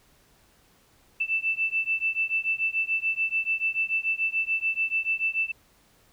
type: beating tone pair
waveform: sine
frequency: 2650 / 2656.9 Hz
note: E7 / E7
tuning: +9 / +13 cents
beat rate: 6.9 Hz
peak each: -27 dBFS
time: 1.2-5.52 s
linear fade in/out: 10 ms
effects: pink hiss -61 dBFS RMS until 6.12 s